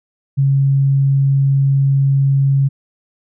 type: tone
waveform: sine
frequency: 137.4 Hz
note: C#3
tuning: 15 cents flat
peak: -10 dBFS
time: 0.37-2.69 s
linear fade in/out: 20 ms
effects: none